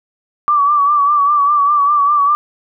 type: tone with vibrato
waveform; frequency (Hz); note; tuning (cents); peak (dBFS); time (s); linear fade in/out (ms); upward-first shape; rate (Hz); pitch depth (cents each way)
sine; 1159; D6; -23; -9; 0.48-2.35; 0; sine; 5; 55
effects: none